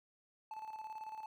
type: tone with tremolo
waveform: triangle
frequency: 872 Hz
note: A5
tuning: 16 cents flat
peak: -40 dBFS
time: 0.51-1.26 s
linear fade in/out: 2 ms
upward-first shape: square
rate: 18 Hz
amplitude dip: 55%
effects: none